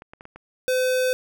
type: clicks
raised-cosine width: 0.5 ms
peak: -26 dBFS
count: 5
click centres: 0.021 / 0.135 / 0.209 / 0.254 / 0.36 s
type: tone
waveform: square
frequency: 510 Hz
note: C5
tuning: 44 cents flat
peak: -20 dBFS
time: 0.68-1.13 s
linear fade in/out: 0 ms
effects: none